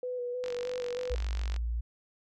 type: tone with vibrato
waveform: sine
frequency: 493.9 Hz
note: B4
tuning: in tune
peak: -32 dBFS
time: 0.03-1.15 s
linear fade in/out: 2 ms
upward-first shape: square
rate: 3.2 Hz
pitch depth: 20 cents each way
type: click train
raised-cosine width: 0.2 ms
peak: -24 dBFS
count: 54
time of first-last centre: 0.44-1.563 s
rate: 47.2 Hz
type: tone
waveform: sine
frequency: 57.8 Hz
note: A#1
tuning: 14 cents flat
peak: -29 dBFS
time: 1.1-1.81 s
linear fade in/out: 10 ms
effects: none